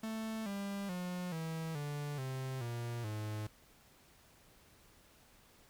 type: tone with pitch steps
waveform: 45% pulse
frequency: 221.1 / 199.27 / 179.59 / 161.85 / 145.87 / 131.47 / 118.48 / 106.78 Hz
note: A3 / G3 / F3 / E3 / D3 / C3 / A#2 / G#2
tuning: +9 / +29 / +49 / -31 / -11 / +9 / +29 / +49 cents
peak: -38 dBFS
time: 0.03-3.47 s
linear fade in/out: 5 ms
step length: 430 ms
effects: pink hiss -64 dBFS RMS until 5.69 s